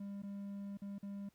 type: tone with dropouts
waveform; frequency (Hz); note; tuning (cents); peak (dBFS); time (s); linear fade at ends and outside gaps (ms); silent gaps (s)
triangle; 200; G3; +35; -40; 0-1.29; 5; 0.222-0.233 / 0.773-0.818 / 0.984-1.028
effects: pink hiss -75 dBFS RMS until 1.34 s